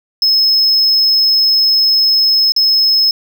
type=tone with dropouts; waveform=triangle; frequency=5180 Hz; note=E8; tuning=31 cents flat; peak=-7 dBFS; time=0.22-3.11 s; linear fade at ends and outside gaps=2 ms; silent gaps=2.521-2.563 s; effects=none